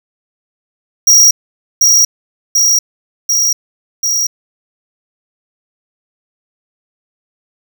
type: tone with echo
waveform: square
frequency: 5690 Hz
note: F8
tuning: 31 cents sharp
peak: -4 dBFS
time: 1.07-1.31 s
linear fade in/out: 5 ms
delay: 740 ms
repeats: 4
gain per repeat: -2 dB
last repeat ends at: 4.27 s
effects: none